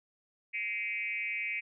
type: tone with frequency modulation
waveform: sine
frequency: 2300 Hz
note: D7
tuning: 37 cents flat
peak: -32 dBFS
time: 0.53-1.61 s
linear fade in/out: 20 ms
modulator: 210 Hz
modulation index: 1.2
effects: none